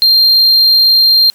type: tone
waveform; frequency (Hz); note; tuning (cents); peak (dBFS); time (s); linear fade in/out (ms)
triangle; 4186; C8; 0; -4; 0.02-1.3; 0
effects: white hiss -47 dBFS RMS until 1.34 s